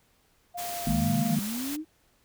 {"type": "tone with pitch glide", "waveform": "sine", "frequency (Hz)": [703, 694.1], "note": ["F5", "F5"], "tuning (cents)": [11, -11], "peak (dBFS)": -34, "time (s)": [0.54, 1.36], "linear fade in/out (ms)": 20, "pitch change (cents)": -22, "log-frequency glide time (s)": [0.65, 0.83]}
{"type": "noise", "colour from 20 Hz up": "white", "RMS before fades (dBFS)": -37, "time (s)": [0.57, 1.77], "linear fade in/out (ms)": 20}
{"type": "linear sweep", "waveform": "sine", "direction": "up", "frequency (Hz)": [36.59, 323.1], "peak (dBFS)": -31, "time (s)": [0.85, 1.85], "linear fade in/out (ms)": 50}
{"type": "chord", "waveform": "sine", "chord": "D# suspended fourth", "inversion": "none", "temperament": "equal", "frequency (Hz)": [155.56, 207.7, 233.1], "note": ["D#3", "G#3", "A#3"], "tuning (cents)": [0, 0, 0], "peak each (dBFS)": -28, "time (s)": [0.87, 1.39], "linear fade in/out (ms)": 2}
{"effects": ["pink hiss -66 dBFS RMS until 2.24 s"]}